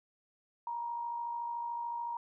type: tone with amplitude modulation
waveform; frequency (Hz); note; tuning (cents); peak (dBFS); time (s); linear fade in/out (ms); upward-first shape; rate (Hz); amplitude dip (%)
sine; 943; A#5; +20; -33; 0.67-2.17; 2; sine; 53.7; 40
effects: none